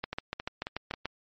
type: two click trains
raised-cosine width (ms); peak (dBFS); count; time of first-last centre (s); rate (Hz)
0.3; -16 / -18; 8 / 4; 0.04-1.056 / 0.13-0.939; 6.89 / 3.71
effects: MP3 32 kbps